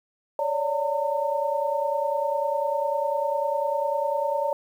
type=tone cluster; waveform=sine; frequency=558 / 588 / 908 Hz; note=C#5 / D5 / A#5; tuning=+11 / +2 / -46 cents; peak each=-27 dBFS; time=0.39-4.53 s; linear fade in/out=2 ms; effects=9-bit